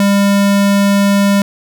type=tone; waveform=square; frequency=200 Hz; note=G3; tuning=35 cents sharp; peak=-9 dBFS; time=0-1.42 s; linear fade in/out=2 ms; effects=none